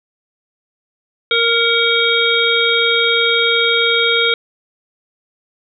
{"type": "harmonic tone with a mistuned harmonic", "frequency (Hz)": 465.7, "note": "A#4", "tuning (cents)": -2, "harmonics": [1, 3, 5, 7, 8], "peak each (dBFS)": [-18, -18, -18, -18, -18], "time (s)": [1.31, 4.34], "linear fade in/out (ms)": 2, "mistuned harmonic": 5, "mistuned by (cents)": -41, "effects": []}